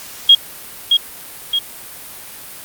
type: tone with echo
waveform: sine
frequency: 3269 Hz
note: G#7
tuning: 28 cents flat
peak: -3 dBFS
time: 0.29-0.35 s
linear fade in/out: 5 ms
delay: 620 ms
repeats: 2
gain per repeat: -5 dB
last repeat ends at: 1.59 s
effects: white hiss -34 dBFS RMS until 2.64 s + Opus 48 kbps